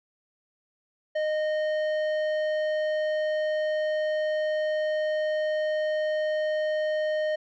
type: tone with tanh clipping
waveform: triangle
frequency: 616 Hz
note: D#5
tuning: 17 cents flat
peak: -26 dBFS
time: 1.15-7.36 s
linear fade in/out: 10 ms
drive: 15 dB
effects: none